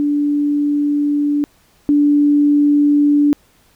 sine tone pair in turn, 291.2 / 291.2 Hz, D4 / D4, -15 / -15 cents, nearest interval unison, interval 0 cents, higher neither, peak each -13 / -9 dBFS, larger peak second, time 0-1.44 / 1.89-3.33 s, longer neither, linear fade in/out 0 ms, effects pink hiss -54 dBFS RMS until 3.75 s

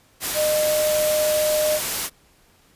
sine tone in noise, 611 Hz, D#5, 32 cents flat, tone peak -18 dBFS, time 0.34-1.8 s, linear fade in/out 50 ms, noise white, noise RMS -25 dBFS, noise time 0.2-2.1 s, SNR +4 dB, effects pink hiss -57 dBFS RMS until 2.75 s + resampled to 32000 Hz

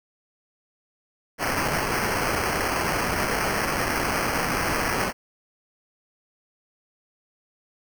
white noise with sample-and-hold, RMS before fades -25 dBFS, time 1.38-5.13 s, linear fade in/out 50 ms, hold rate 3675 Hz, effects none

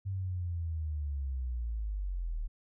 sine linear sweep, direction down, 98 to 36.71 Hz, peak -32 dBFS, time 0.05-2.48 s, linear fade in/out 20 ms, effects none

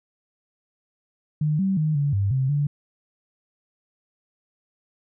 sine tone with pitch steps, 151.8 / 192.5 / 154.6 / 143.2 / 99.2 / 132.2 / 144.8 Hz, D#3 / G3 / D#3 / D3 / G2 / C3 / D3, -42 / -31 / -11 / -43 / +21 / +18 / -24 cents, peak -19 dBFS, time 1.41-2.67 s, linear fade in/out 5 ms, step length 180 ms, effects none

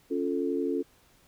sine chord, Db augmented, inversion none, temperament equal, 277.2 / 349.2 / 440 Hz, Db4 / F4 / A4, 0 / 0 / 0 cents, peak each -30 / -31 / -31 dBFS, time 0.1-0.83 s, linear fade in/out 20 ms, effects pink hiss -62 dBFS RMS until 1.27 s

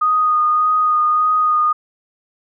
sine tone with vibrato, 1237 Hz, D#6, 10 cents flat, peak -12 dBFS, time 0.01-1.73 s, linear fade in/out 10 ms, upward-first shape sine, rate 1.7 Hz, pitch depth 15 cents each way, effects none

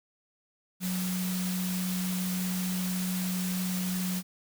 sine tone in noise, 183.4 Hz, F#3, 15 cents flat, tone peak -29 dBFS, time 0.8-4.23 s, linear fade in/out 50 ms, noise white, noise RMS -37 dBFS, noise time 0.8-4.23 s, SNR +5 dB, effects none

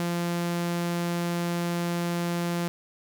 sawtooth tone, 172.5 Hz, F3, 21 cents flat, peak -22 dBFS, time 0-2.68 s, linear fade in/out 0 ms, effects 9-bit

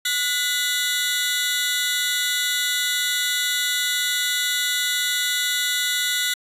sawtooth tone cluster, 1459 / 2005 / 3470 / 3804 Hz, F#6 / B6 / A7 / A#7, -25 / +26 / -25 / +34 cents, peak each -23 dBFS, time 0.05-6.34 s, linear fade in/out 5 ms, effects resampled to 32000 Hz

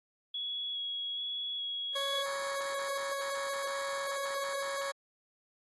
sine tone with vibrato, 3347 Hz, G#7, 13 cents sharp, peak -34 dBFS, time 0.34-2.23 s, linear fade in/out 5 ms, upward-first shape square, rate 1.2 Hz, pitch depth 10 cents each way
20% pulse tone, 554.4 Hz, C#5, in tune, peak -29 dBFS, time 1.95-4.92 s, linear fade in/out 10 ms
effects AAC 32 kbps

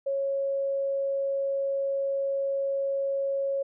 sine tone, 550 Hz, C#5, 14 cents flat, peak -25 dBFS, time 0.06-3.63 s, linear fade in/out 10 ms, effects none

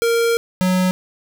square tone pair in turn, 464.3 / 184.26 Hz, A#4 / F#3, -7 / -7 cents, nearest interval octave + major third, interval 1600 cents, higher first, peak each -15 dBFS, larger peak neither, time 0.02-0.37 / 0.61-0.91 s, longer first, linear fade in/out 0 ms, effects none

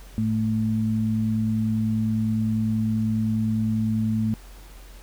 sine tone pair together, 110 / 220 Hz, A2 / A3, 0 / 0 cents, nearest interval octave, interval 1200 cents, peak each -25 / -22 dBFS, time 0.18-4.34 s, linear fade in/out 0 ms, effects added 45 Hz sine -42 dBFS peak until 5.02 s + pink hiss -50 dBFS RMS until 5.02 s

